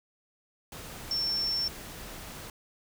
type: tone in noise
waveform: sine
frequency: 5420 Hz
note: E8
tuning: 47 cents sharp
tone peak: -27 dBFS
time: 1.11-1.68 s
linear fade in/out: 2 ms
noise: pink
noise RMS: -43 dBFS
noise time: 0.72-2.5 s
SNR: +13 dB
effects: none